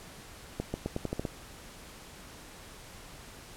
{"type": "accelerating click train", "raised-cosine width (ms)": 2, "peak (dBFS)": -18, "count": 8, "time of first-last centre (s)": [0.6, 1.252], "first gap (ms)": 140, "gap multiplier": 0.86, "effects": ["pink hiss -49 dBFS RMS until 3.56 s", "low-pass 12000 Hz 12 dB/octave"]}